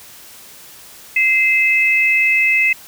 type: tone pair together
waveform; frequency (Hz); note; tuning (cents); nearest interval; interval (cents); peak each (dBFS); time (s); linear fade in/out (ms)
sine; 2076 / 2594; C7 / E7; -14 / -28; major third; 386; -14; 1.16-2.73; 5
effects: white hiss -40 dBFS RMS until 2.87 s